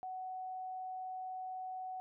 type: tone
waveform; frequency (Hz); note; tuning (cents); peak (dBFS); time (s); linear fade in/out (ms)
sine; 746; F#5; +14; -40; 0.03-2; 0
effects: none